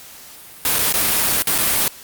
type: noise with dropouts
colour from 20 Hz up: white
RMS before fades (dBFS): -17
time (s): 0.65-1.88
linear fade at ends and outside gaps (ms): 1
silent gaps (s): 0.786-0.79 / 0.926-0.939 / 1.423-1.471 / 1.58-1.585
effects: white hiss -40 dBFS RMS until 2.03 s + Opus 48 kbps